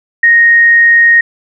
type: tone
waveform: sine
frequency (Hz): 1864.7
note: A#6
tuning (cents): 0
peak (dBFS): -3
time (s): 0.23-1.21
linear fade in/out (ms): 5
effects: none